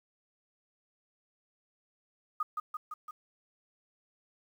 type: tone with echo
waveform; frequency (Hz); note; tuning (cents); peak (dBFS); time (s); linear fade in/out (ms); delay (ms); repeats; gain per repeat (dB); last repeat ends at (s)
sine; 1237; D#6; -10; -28; 2.4-2.43; 5; 170; 4; -3; 3.11
effects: 10-bit